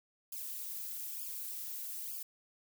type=noise with flanger; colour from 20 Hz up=violet; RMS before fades=-42 dBFS; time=0.32-2.23 s; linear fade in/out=5 ms; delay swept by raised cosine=0.5 to 5.1 ms; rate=1.1 Hz; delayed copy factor=-1; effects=none